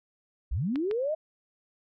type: linear sweep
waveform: sine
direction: up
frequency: 41.68 to 646 Hz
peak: -26 dBFS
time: 0.51-1.15 s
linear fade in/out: 10 ms
type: clicks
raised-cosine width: 0.3 ms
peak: -23 dBFS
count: 2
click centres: 0.758 / 0.912 s
effects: none